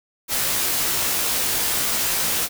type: noise with comb filter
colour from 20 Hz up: white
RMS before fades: -22 dBFS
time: 0.28-2.49 s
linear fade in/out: 50 ms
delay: 16 ms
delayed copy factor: -0.55
effects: none